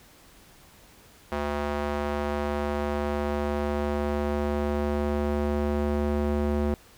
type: tone with band-pass filter sweep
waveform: square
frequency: 73 Hz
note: D2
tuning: 10 cents flat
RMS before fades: -27 dBFS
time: 1.32-6.74 s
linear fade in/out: 0 ms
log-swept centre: 830 to 340 Hz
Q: 0.73
effects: pink hiss -54 dBFS RMS until 6.97 s